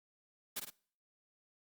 white noise with echo, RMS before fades -38 dBFS, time 0.56-0.6 s, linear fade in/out 10 ms, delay 52 ms, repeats 2, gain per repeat -5 dB, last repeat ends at 0.704 s, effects noise-tail reverb RT60 0.5 s tail -23 dB re dry + Opus 48 kbps

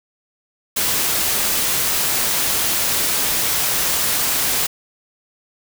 white noise, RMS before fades -19 dBFS, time 0.76-4.67 s, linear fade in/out 10 ms, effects none

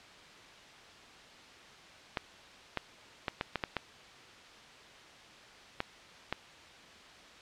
clicks, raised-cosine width 0.3 ms, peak -15 dBFS, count 9, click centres 2.172 / 2.773 / 3.282 / 3.411 / 3.557 / 3.638 / 3.767 / 5.804 / 6.326 s, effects white hiss -53 dBFS RMS until 7.41 s + low-pass 4000 Hz 12 dB/octave

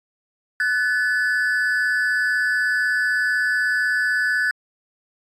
triangle ring-modulated tone, 1611 Hz, G6, 47 cents sharp, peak -13 dBFS, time 0.6-4.51 s, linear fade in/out 2 ms, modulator 118 Hz, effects AAC 64 kbps

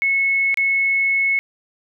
sine tone with dropouts, 2193 Hz, C#7, 19 cents flat, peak -15 dBFS, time 0.02-1.39 s, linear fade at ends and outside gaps 0 ms, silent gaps 0.543-0.573 s, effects none

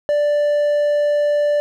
triangle tone, 587.3 Hz, D5, in tune, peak -12 dBFS, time 0.09-1.6 s, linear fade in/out 0 ms, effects none

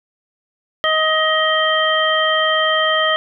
harmonic tone, 629 Hz, D#5, 19 cents sharp, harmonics 1 / 2 / 3 / 5, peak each -19 / -19 / -19 / -19 dBFS, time 0.84-3.16 s, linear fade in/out 0 ms, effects none

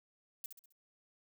violet noise with echo, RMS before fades -42 dBFS, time 0.44-0.46 s, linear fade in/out 2 ms, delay 66 ms, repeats 4, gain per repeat -7 dB, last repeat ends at 0.724 s, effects none

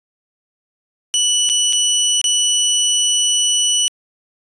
20% pulse tone with dropouts, 2960 Hz, F#7, in tune, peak -8 dBFS, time 1.14-3.88 s, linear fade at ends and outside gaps 0 ms, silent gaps 1.491-1.498 / 1.726-1.731 / 2.214-2.242 s, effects resampled to 22050 Hz

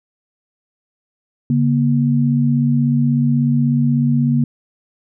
sine tone pair together, 141.4 / 237.8 Hz, C#3 / A#3, +35 / +35 cents, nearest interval major sixth, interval 900 cents, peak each -15 dBFS, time 1.5-4.44 s, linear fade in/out 2 ms, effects none

